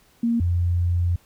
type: tone pair in turn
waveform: sine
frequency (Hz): 233.1 / 87.31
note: A#3 / F2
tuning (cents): 0 / 0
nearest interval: octave + perfect fourth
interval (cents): 1700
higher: first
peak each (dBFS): -18 / -18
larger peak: neither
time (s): 0.23-0.4 / 0.4-1.16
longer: second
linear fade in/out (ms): 5
effects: pink hiss -58 dBFS RMS until 1.25 s